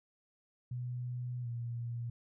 sine tone with pitch glide, 123.47 to 118.37 Hz, B2 to A#2, 0 to +27 cents, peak -36 dBFS, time 0.71-2.1 s, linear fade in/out 5 ms, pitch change -73 cents, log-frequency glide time 1.42-1.47 s, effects none

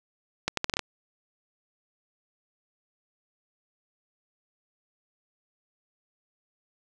accelerating click train, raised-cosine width 0.2 ms, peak -8 dBFS, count 7, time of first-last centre 0.48-0.793 s, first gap 93 ms, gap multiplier 0.76, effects none

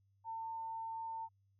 sine tone, 901 Hz, A5, 41 cents sharp, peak -40 dBFS, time 0.24-1.29 s, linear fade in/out 50 ms, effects added 98 Hz sine -70 dBFS peak until 1.59 s

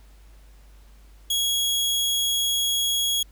sawtooth tone, 3322 Hz, G#7, in tune, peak -18 dBFS, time 1.3-3.23 s, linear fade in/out 5 ms, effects added 50 Hz sine -47 dBFS peak until 3.31 s + pink hiss -59 dBFS RMS until 3.31 s

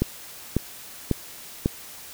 click train, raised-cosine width 3 ms, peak -7 dBFS, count 4, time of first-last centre 0.02-1.659 s, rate 1.83 Hz, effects white hiss -42 dBFS RMS until 2.13 s

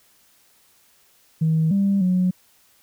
sine tone with pitch steps, 159.5 / 197.9 / 182.7 Hz, D#3 / G3 / F#3, +43 / +17 / -22 cents, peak -15 dBFS, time 1.41-2.31 s, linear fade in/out 10 ms, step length 300 ms, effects tanh soft clip ceiling -12 dBFS + white hiss -58 dBFS RMS until 2.82 s

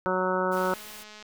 harmonic tone, 185 Hz, F#3, in tune, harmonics 1 / 2 / 3 / 4 / 5 / 6 / 7 / 8, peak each -33 / -30 / -29 / -38 / -31 / -37 / -31 / -34 dBFS, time 0.06-0.74 s, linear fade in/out 0 ms
white noise, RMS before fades -45 dBFS, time 0.51-1.04 s, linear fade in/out 20 ms
click train, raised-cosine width 0.2 ms, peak -29 dBFS, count 140, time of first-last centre 0.57-1.226 s, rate 212 Hz
effects none

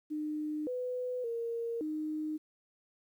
sine tone with pitch steps, 303.7 / 500 / 464.6 / 308.1 Hz, D#4 / B4 / A#4 / D#4, -42 / +21 / -6 / -17 cents, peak -33 dBFS, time 0.1-2.38 s, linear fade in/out 20 ms, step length 570 ms, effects 11-bit

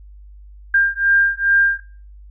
sine beating tone pair, 1597 / 1599.4 Hz, G6 / G6, +32 / +34 cents, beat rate 2.4 Hz, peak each -16 dBFS, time 0.74-1.8 s, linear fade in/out 5 ms, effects noise-tail reverb RT60 0.5 s tail -24 dB re dry + added 50 Hz sine -38 dBFS peak until 2.3 s

